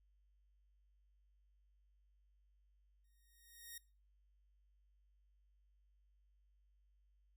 5% pulse tone with exponential growth, 1864.7 Hz, A#6, in tune, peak -37 dBFS, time 3.04-3.78 s, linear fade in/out 5 ms, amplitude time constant 160 ms, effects noise-tail reverb RT60 0.4 s tail -23 dB re dry + added 50 Hz sine -70 dBFS peak until 7.36 s

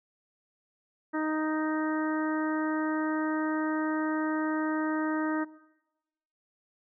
harmonic tone, 311.1 Hz, D#4, in tune, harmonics 1 / 2 / 3 / 4 / 5 / 6, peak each -29 / -37 / -37 / -38 / -39 / -41 dBFS, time 1.13-5.45 s, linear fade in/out 20 ms, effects noise-tail reverb RT60 1.0 s tail -19 dB re dry

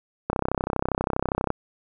click train, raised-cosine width 1 ms, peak -9 dBFS, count 40, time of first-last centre 0.3-1.504 s, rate 32.4 Hz, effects none

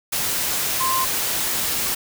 sine tone in noise, 1046.5 Hz, C6, in tune, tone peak -20 dBFS, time 0.8-1.05 s, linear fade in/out 10 ms, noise white, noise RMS -23 dBFS, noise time 0.12-1.95 s, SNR 0 dB, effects none

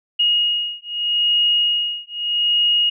sine beating tone pair, 2873 / 2873.8 Hz, F7 / F7, +48 / +49 cents, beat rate 0.8 Hz, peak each -19 dBFS, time 0.19-2.9 s, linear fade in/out 10 ms, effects none

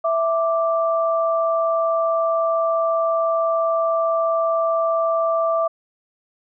sine tone pair together, 659.3 / 1174.7 Hz, E5 / D6, 0 / 0 cents, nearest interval minor seventh, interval 1000 cents, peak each -18 / -22 dBFS, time 0.04-5.68 s, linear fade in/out 10 ms, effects none

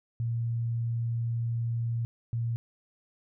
sine tone pair in turn, 116.54 / 116.54 Hz, A#2 / A#2, 0 / 0 cents, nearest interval unison, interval 0 cents, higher neither, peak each -27 dBFS, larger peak neither, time 0.2-2.05 / 2.33-2.56 s, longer first, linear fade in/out 0 ms, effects none

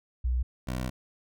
sine / 15% pulse tone pair in turn, 61.74 / 63 Hz, B1 / B1, 0 / +35 cents, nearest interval unison, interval 35 cents, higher second, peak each -24 dBFS, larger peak neither, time 0.24-0.43 / 0.67-0.9 s, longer second, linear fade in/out 10 ms, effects none

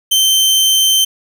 sawtooth tone, 3106 Hz, G7, 17 cents flat, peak -6 dBFS, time 0.11-1.05 s, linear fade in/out 10 ms, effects none

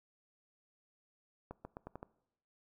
accelerating click train, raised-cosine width 1 ms, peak -30 dBFS, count 6, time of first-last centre 1.51-2.029 s, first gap 140 ms, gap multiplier 0.85, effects noise-tail reverb RT60 0.8 s tail -21 dB re dry

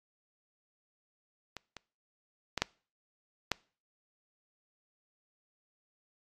clicks, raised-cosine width 0.2 ms, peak -23 / -26 / -14 / -9 / -10 dBFS, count 5, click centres 1.567 / 1.767 / 2.577 / 2.62 / 3.517 s, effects noise-tail reverb RT60 0.4 s tail -25 dB re dry + AAC 32 kbps

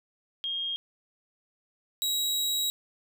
sine / sawtooth tone pair in turn, 3237 / 3849 Hz, G#7 / B7, -45 / -45 cents, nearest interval minor third, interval 300 cents, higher second, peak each -29 / -23 dBFS, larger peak second, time 0.44-0.76 / 2.02-2.7 s, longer second, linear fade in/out 0 ms, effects none

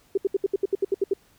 sine tone bursts, 392 Hz, G4, in tune, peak -18 dBFS, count 11, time 0.15-1.136 s, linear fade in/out 5 ms, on 26 ms, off 70 ms, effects pink hiss -60 dBFS RMS until 1.38 s

